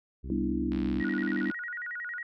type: harmonic tone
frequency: 66 Hz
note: C2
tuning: 16 cents sharp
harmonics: 1 / 2 / 3 / 4 / 5 / 6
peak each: -36 / -44 / -46 / -49 / -51 / -54 dBFS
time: 0.23-1.03 s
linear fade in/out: 20 ms
type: chord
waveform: sine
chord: E minor seventh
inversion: first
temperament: equal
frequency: 196 / 246.9 / 293.7 / 329.6 Hz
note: G3 / B3 / D4 / E4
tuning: 0 / 0 / 0 / 0 cents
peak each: -33 dBFS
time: 0.3-1.51 s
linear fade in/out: 2 ms
type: click train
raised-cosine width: 0.3 ms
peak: -28 dBFS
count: 58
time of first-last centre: 0.72-1.514 s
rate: 71.8 Hz
type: tone with vibrato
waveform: sine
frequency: 1661.2 Hz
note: G#6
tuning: in tune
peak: -34 dBFS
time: 1-2.23 s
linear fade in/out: 5 ms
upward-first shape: square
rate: 11 Hz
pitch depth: 230 cents each way
effects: none